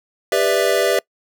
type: chord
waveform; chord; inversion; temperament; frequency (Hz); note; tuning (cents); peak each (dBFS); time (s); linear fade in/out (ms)
square; E minor seventh; first; equal with one note detuned; 397.7 / 493.9 / 587.3 / 659.3; G4 / B4 / D5 / E5; +25 / 0 / 0 / 0; -21; 0.32-0.99; 2
effects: noise-tail reverb RT60 0.1 s tail -25 dB re dry